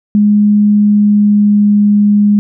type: tone with pitch glide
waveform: sine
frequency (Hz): 207.7 to 206.3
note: G#3 to G#3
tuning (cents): 0 to -11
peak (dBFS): -5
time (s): 0.15-2.39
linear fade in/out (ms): 0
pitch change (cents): -11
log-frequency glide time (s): 0.68-1.74
effects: none